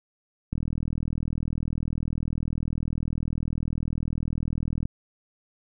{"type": "click train", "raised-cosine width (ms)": 5, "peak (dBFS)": -17, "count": 174, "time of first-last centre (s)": [0.53, 4.855], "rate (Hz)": 40, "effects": []}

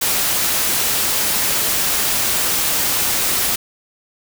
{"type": "noise", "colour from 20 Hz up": "white", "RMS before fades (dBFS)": -18, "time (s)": [0.01, 3.56], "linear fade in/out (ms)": 10, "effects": []}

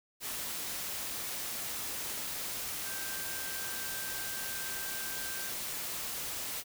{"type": "tone in noise", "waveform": "sine", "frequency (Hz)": 1568, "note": "G6", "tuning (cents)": 0, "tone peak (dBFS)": -44, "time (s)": [2.82, 5.52], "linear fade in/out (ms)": 50, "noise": "white", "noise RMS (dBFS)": -38, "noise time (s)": [0.2, 6.64], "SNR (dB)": -9, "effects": []}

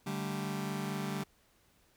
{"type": "chord", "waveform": "sawtooth", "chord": "D suspended fourth", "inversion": "none", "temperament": "just", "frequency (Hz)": [146.83, 195.78, 220.2], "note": ["D3", "G3", "A3"], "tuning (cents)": [0, -2, 2], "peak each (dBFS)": [-35, -33, -37], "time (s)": [0.06, 1.24], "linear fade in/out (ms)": 10, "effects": ["pink hiss -68 dBFS RMS until 1.96 s"]}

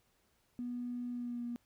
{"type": "tone with pitch glide", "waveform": "triangle", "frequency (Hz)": [244, 239], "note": ["B3", "A#3"], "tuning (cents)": [-21, 43], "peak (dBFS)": -33, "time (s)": [0.59, 1.56], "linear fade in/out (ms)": 0, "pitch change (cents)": -36, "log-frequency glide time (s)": [1.11, 1.45], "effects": ["tanh soft clip ceiling -35 dBFS", "pink hiss -74 dBFS RMS until 1.65 s"]}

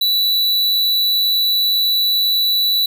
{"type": "tone", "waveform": "square", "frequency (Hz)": 3951, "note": "B7", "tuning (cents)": 0, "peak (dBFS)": -14, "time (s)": [0.01, 2.86], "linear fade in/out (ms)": 5, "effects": []}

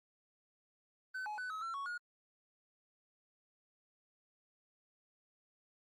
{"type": "tone with pitch steps", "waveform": "triangle", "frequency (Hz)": [1519, 845, 1500, 1282, 1351, 1113, 1439], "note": ["F#6", "G#5", "F#6", "E6", "E6", "C#6", "F#6"], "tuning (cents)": [45, 30, 23, -49, 42, 7, -49], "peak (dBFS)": -37, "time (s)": [1.14, 1.98], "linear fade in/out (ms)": 10, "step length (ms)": 120, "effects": ["Opus 24 kbps"]}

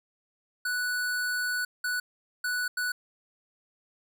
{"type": "tone bursts at uneven times", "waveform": "square", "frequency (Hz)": 1480, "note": "F#6", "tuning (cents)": 0, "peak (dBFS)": -28, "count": 4, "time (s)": [[0.65, 1.65], [1.84, 2], [2.44, 2.68], [2.77, 2.92]], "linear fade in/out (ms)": 5, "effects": []}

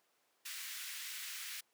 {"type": "high-pass noise", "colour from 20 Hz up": "pink", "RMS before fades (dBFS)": -45, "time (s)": [0.45, 1.61], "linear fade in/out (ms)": 10, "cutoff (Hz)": 1700, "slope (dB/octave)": 24, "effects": ["pink hiss -75 dBFS RMS until 1.73 s", "high-pass 400 Hz 12 dB/octave"]}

